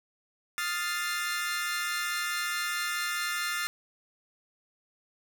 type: chord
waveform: sawtooth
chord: F dominant seventh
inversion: third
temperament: equal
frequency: 1244.5 / 1396.9 / 1760 / 2093 Hz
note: Eb6 / F6 / A6 / C7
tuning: 0 / 0 / 0 / 0 cents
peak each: -34 / -30 / -31 / -33 dBFS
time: 0.58-3.67 s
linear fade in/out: 0 ms
effects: none